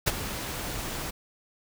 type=noise with ADSR envelope; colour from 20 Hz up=pink; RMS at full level=-21 dBFS; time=0.06-1.11 s; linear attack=17 ms; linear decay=30 ms; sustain=-13 dB; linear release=13 ms; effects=none